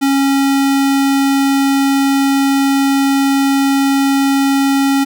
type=tone; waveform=square; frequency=274.7 Hz; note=C#4; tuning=16 cents flat; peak=-11 dBFS; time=0.01-5.05 s; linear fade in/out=20 ms; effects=none